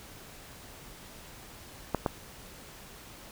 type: clicks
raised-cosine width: 1 ms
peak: -12 dBFS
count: 2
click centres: 1.947 / 2.062 s
effects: pink hiss -49 dBFS RMS until 3.31 s